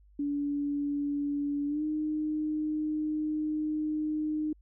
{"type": "tone with pitch glide", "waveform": "sine", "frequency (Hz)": [287.4, 306.3], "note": ["D4", "D#4"], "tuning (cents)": [-37, -27], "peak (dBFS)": -28, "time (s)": [0.19, 4.53], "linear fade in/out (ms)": 5, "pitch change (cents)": 110, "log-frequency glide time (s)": [1.67, 1.83], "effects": ["added 50 Hz sine -56 dBFS peak until 4.61 s"]}